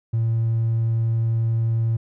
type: tone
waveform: triangle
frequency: 113.9 Hz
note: A#2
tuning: 40 cents flat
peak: -15 dBFS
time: 0.13-1.97 s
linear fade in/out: 10 ms
effects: tanh soft clip ceiling -14 dBFS